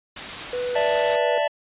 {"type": "noise", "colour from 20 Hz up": "white", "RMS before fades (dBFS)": -31, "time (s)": [0.16, 1.16], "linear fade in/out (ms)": 5}
{"type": "tone with pitch glide", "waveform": "triangle", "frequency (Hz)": [493.9, 488.2], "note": ["B4", "B4"], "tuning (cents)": [0, -20], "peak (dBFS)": -22, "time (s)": [0.53, 1.38], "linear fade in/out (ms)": 2, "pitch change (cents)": -20, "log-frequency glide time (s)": [0.66, 0.84]}
{"type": "chord", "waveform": "square", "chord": "D suspended second", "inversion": "none", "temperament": "just", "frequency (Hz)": [587.3, 660.7, 881], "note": ["D5", "E5", "A5"], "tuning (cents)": [0, 4, 2], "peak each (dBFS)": [-23, -26, -27], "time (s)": [0.75, 1.48], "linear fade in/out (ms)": 10}
{"effects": ["resampled to 8000 Hz"]}